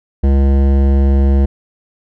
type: tone with hard clipping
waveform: sine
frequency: 68.5 Hz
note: C#2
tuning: 20 cents flat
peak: -10 dBFS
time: 0.23-1.46 s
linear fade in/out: 10 ms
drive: 15 dB
effects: none